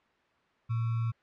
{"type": "tone with sample-and-hold", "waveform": "sine", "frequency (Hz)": 114.9, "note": "A#2", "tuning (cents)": -25, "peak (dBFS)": -27, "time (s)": [0.69, 1.12], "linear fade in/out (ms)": 20, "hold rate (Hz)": 1225, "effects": ["white hiss -67 dBFS RMS until 1.22 s", "low-pass 2000 Hz 12 dB/octave"]}